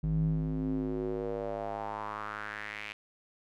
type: tone with band-pass filter sweep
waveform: square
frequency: 52.6 Hz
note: G#1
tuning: 23 cents sharp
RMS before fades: -34 dBFS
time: 0.03-2.93 s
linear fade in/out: 5 ms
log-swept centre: 130 to 2500 Hz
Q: 3.6
effects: none